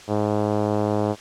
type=tone with low-pass filter; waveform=5% pulse; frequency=105 Hz; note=G#2; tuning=19 cents sharp; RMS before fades=-22 dBFS; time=0.07-1.16 s; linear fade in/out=50 ms; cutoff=610 Hz; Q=0.91; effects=white hiss -43 dBFS RMS until 1.2 s + low-pass 6000 Hz 12 dB/octave